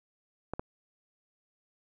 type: clicks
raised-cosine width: 1 ms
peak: -20 dBFS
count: 2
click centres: 0.536 / 0.595 s
effects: none